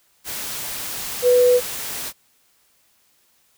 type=tone in noise; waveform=sine; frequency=493.9 Hz; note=B4; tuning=in tune; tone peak=-11 dBFS; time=1.22-1.61 s; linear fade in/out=50 ms; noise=white; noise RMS=-29 dBFS; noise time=0.24-2.13 s; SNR=+15 dB; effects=white hiss -61 dBFS RMS until 3.57 s